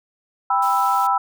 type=chord; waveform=sine; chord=E minor; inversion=first; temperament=just; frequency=791.1 / 988.9 / 1318.5 Hz; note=G5 / B5 / E6; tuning=+16 / +2 / 0 cents; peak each=-20 dBFS; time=0.5-1.18 s; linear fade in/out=5 ms
type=high-pass noise; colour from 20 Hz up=white; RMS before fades=-38 dBFS; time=0.62-1.07 s; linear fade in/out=5 ms; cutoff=2200 Hz; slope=24 dB/octave
effects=none